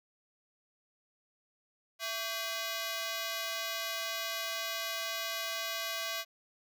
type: ring-modulated tone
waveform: 10% pulse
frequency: 902 Hz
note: A5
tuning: 43 cents sharp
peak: -23 dBFS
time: 1.99-6.25 s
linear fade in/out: 50 ms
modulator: 237 Hz
effects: none